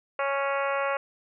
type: harmonic tone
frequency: 277.2 Hz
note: C#4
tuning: in tune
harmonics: 2 / 3 / 4 / 5 / 6 / 7 / 8 / 9 / 10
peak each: -28 / -34 / -31 / -33 / -39 / -38 / -39 / -40 / -43 dBFS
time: 0.19-0.97 s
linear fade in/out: 2 ms
effects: none